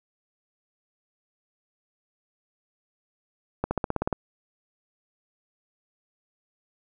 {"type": "accelerating click train", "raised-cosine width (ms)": 1, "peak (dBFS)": -11, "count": 9, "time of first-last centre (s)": [3.64, 4.128], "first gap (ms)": 70, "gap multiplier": 0.96, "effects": []}